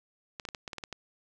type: clicks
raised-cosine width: 0.2 ms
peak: -21 dBFS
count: 9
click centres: 0.398 / 0.452 / 0.488 / 0.548 / 0.678 / 0.732 / 0.783 / 0.838 / 0.927 s
effects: none